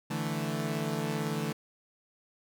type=chord; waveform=sawtooth; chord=D suspended second; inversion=none; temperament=equal; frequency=146.83 / 164.81 / 220 Hz; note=D3 / E3 / A3; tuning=0 / 0 / 0 cents; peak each=-31 dBFS; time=0.1-1.53 s; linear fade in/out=10 ms; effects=none